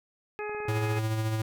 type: harmonic tone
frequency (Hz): 420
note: G#4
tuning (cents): +19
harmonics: 1 / 2 / 3 / 4 / 5 / 6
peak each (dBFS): -34 / -39 / -43 / -42 / -47 / -42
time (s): 0.39-0.99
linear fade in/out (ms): 0
type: clicks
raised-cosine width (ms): 1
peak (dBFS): -32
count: 7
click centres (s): 0.495 / 0.548 / 0.603 / 0.654 / 0.685 / 0.777 / 0.839
type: tone with tremolo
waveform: square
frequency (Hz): 110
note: A2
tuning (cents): 0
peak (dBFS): -26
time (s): 0.68-1.42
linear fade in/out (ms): 5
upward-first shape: sine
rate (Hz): 14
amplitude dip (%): 35
effects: none